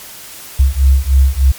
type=beating tone pair; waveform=sine; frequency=65.6 / 68.9 Hz; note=C2 / C#2; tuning=+5 / -10 cents; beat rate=3.3 Hz; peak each=-10 dBFS; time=0.59-1.52 s; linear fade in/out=10 ms; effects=white hiss -33 dBFS RMS until 1.58 s + MP3 96 kbps